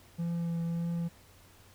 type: tone with vibrato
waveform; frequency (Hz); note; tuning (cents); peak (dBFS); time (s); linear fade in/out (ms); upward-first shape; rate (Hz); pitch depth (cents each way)
triangle; 168.9; E3; +42; -28; 0.18-1.09; 20; triangle; 1.7; 15
effects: added 93 Hz sine -61 dBFS peak until 1.74 s + pink hiss -59 dBFS RMS until 1.74 s